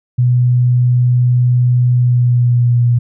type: tone with pitch glide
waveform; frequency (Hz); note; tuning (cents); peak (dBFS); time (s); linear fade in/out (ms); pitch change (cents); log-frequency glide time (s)
sine; 123.6 to 120.36; B2 to B2; +2 to -44; -8; 0.18-2.99; 10; -46; 1.94-2.84
effects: none